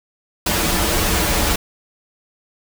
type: noise with comb filter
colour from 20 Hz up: pink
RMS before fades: -18 dBFS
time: 0.46-1.56 s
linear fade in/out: 5 ms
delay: 7.7 ms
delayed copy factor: -0.95
effects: none